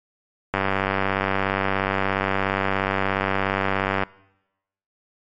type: click train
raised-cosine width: 0.5 ms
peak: -6 dBFS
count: 340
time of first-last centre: 0.54-4.035 s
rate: 97 Hz
effects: noise-tail reverb RT60 0.9 s tail -22 dB re dry + MP3 48 kbps